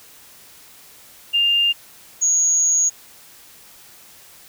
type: tone pair in turn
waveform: sine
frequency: 2803 / 6667 Hz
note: F7 / G#8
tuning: +6 / +6 cents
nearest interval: octave + minor third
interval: 1500 cents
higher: second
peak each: -14 dBFS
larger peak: neither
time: 1.33-1.73 / 2.21-2.9 s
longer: second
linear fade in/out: 20 ms
effects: white hiss -46 dBFS RMS until 4.48 s